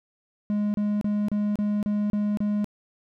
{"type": "tone bursts", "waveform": "triangle", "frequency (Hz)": 207.7, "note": "G#3", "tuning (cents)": 0, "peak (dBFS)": -20, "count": 8, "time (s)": [0.5, 2.644], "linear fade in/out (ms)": 0, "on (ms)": 240, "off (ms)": 32, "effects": []}